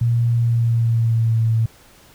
sine tone with pitch glide, 117.9 to 112.97 Hz, A#2 to A2, +20 to +46 cents, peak -14 dBFS, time 0.01-1.66 s, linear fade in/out 5 ms, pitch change -74 cents, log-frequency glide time 0.35-1.42 s, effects pink hiss -49 dBFS RMS until 2.14 s

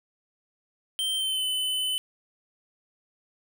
square tone with pitch glide, 3131 to 3023 Hz, G7 to F#7, -3 to +36 cents, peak -26 dBFS, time 0.99-1.98 s, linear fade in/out 0 ms, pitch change -61 cents, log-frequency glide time 1.16-1.45 s, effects none

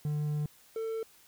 triangle tone pair in turn, 149.3 / 447.4 Hz, D3 / A4, +29 / +29 cents, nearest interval octave + perfect fifth, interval 1900 cents, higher second, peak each -27 / -30 dBFS, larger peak first, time 0.05-0.46 / 0.76-1.03 s, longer first, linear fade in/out 2 ms, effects white hiss -60 dBFS RMS until 1.27 s

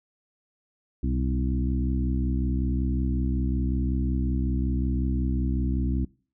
harmonic tone with a mistuned harmonic, 65.41 Hz, C2, in tune, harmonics 1 / 2 / 3 / 4 / 5, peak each -25 / -32 / -32 / -31 / -36 dBFS, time 1.03-6.05 s, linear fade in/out 5 ms, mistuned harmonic 2, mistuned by -60 cents, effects noise-tail reverb RT60 0.4 s tail -23 dB re dry

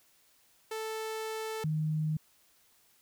sawtooth / sine tone pair in turn, 440 / 155.07 Hz, A4 / D#3, 0 / -6 cents, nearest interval octave + tritone, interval 1806 cents, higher first, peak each -31 / -28 dBFS, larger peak second, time 0.71-1.64 / 1.64-2.17 s, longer first, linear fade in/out 5 ms, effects white hiss -66 dBFS RMS until 3.01 s

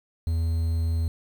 triangle tone with quantisation, 82.1 Hz, E2, 6 cents flat, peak -20 dBFS, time 0.27-1.08 s, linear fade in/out 0 ms, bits 8, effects none

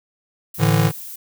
violet noise, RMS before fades -34 dBFS, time 0.54-1.16 s, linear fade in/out 5 ms
square chord, A suspended fourth, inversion none, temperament just, 110 / 146.67 / 165 Hz, A2 / D3 / E3, 0 / -2 / +2 cents, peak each -19 dBFS, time 0.58-0.92 s, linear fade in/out 50 ms
effects none

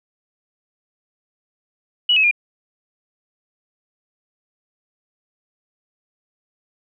sine tone with pitch steps, 2931 / 2572 / 2414 Hz, F#7 / E7 / D7, -17 / -43 / +47 cents, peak -12 dBFS, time 2.09-2.312 s, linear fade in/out 5 ms, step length 74 ms, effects none

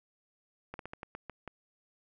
slowing click train, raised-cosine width 0.5 ms, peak -26 dBFS, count 8, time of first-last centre 0.74-1.477 s, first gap 52 ms, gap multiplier 1.23, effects none

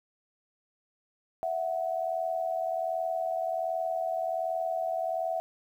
sine tone pair together, 659.3 / 740.6 Hz, E5 / F#5, 0 / +1 cents, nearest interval major second, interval 201 cents, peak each -30 / -32 dBFS, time 1.43-5.4 s, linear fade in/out 0 ms, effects 10-bit

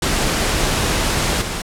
pink noise with level steps, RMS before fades -18 / -24 dBFS, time 0.02-1.62 s, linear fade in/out 5 ms, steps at 1.41 s, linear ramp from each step 10 ms, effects low-pass 10000 Hz 12 dB/octave

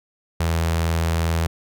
sawtooth tone with notch filter, 82.5 Hz, E2, 2 cents sharp, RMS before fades -21 dBFS, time 0.4-1.47 s, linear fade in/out 5 ms, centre 280 Hz, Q 1.6, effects none

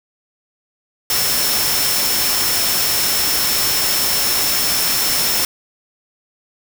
sine tone in noise, 5400 Hz, E8, 41 cents sharp, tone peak -21 dBFS, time 1.1-5.45 s, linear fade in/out 2 ms, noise white, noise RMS -18 dBFS, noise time 1.1-5.45 s, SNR -6 dB, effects none

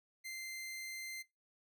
sawtooth tone, 2083 Hz, C7, 8 cents flat, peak -40 dBFS, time 0.24-1.23 s, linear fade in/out 20 ms, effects noise-tail reverb RT60 0.2 s tail -18 dB re dry

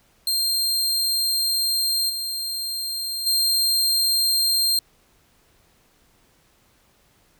sawtooth tone with level steps, 4186 Hz, C8, in tune, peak -17 / -23 / -15 dBFS, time 0.27-4.79 s, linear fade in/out 2 ms, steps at 2.09 / 3.26 s, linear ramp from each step 10 ms, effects pink hiss -60 dBFS RMS until 7.39 s

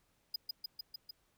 square tone with echo, 4961 Hz, D#8, 6 cents flat, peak -34 dBFS, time 0.34-0.36 s, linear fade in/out 5 ms, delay 150 ms, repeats 5, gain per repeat -2 dB, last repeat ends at 1.11 s, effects pink hiss -75 dBFS RMS until 1.37 s

